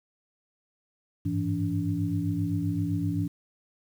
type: tone cluster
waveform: sine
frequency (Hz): 97.3 / 105 / 167.4 / 287.5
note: G2 / G#2 / E3 / D4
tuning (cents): -12 / +19 / +27 / -37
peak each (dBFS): -33 / -31 / -30 / -30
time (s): 1.25-3.28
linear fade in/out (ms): 10
effects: 9-bit